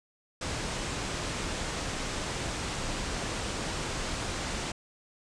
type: low-pass noise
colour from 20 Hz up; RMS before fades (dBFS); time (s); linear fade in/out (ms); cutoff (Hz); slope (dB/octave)
pink; -34; 0.41-4.72; 5; 8800; 48
effects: none